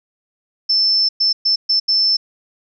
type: tone bursts at uneven times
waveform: sine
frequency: 5300 Hz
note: E8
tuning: 9 cents sharp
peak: -12 dBFS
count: 5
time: 0.69-1.09 / 1.2-1.33 / 1.45-1.56 / 1.69-1.8 / 1.88-2.17 s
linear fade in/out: 10 ms
effects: none